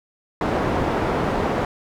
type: low-pass noise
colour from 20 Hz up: white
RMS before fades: -22 dBFS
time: 0.41-1.65 s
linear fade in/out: 2 ms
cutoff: 770 Hz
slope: 12 dB/octave
effects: none